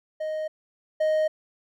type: tone pair in turn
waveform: triangle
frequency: 622.3 / 622.3 Hz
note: D#5 / D#5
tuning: 0 / 0 cents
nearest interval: unison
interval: 0 cents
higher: neither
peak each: -25 / -18 dBFS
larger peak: second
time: 0.2-0.48 / 1-1.28 s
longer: neither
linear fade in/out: 10 ms
effects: none